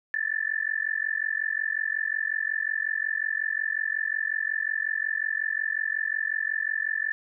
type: tone with amplitude modulation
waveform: sine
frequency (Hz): 1760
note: A6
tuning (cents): 0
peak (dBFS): -21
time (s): 0.14-7.12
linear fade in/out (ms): 0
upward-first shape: sine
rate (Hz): 45.5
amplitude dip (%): 100
effects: none